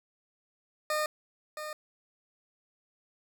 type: tone with echo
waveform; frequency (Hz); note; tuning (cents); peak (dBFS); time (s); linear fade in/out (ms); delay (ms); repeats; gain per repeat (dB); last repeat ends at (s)
20% pulse; 610; D#5; -34; -23; 0.9-1.06; 2; 670; 1; -9; 1.73
effects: none